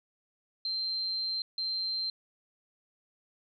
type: tone bursts at uneven times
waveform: sine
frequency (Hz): 4139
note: C8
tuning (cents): -20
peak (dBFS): -30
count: 2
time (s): 0.65-1.42 / 1.58-2.1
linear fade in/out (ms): 2
effects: none